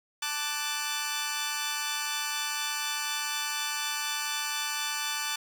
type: chord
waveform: 10% pulse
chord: D major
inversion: second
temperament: equal with one note detuned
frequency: 880 / 1174.7 / 1490.3 Hz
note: A5 / D6 / F#6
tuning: 0 / 0 / +12 cents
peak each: -26 dBFS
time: 0.22-5.36 s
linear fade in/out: 5 ms
effects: none